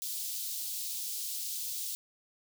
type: high-pass noise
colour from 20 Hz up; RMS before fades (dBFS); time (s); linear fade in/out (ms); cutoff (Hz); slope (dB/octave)
white; -37; 0.02-1.95; 0; 3600; 24
effects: none